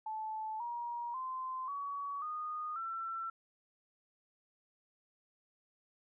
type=tone with pitch steps; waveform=sine; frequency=871 / 949.8 / 1035.8 / 1129.5 / 1231.8 / 1343.3 Hz; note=A5 / A#5 / C6 / C#6 / D#6 / E6; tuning=-18 / +32 / -18 / +32 / -18 / +32 cents; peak=-37 dBFS; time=0.06-3.3 s; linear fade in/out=5 ms; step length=540 ms; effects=none